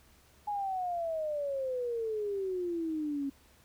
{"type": "exponential sweep", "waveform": "sine", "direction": "down", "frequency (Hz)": [840, 272.6], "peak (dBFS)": -31, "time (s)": [0.47, 3.3], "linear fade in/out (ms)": 10, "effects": ["added 69 Hz sine -65 dBFS peak until 3.64 s", "pink hiss -63 dBFS RMS until 3.64 s"]}